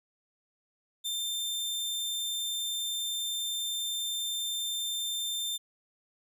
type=tone; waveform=sawtooth; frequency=3585 Hz; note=A7; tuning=32 cents sharp; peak=-28 dBFS; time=1.04-5.58 s; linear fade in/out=20 ms; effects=none